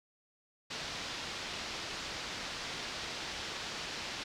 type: low-pass noise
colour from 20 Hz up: white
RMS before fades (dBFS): -41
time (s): 0.7-4.24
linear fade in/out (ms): 10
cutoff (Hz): 5200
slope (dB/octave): 24
effects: none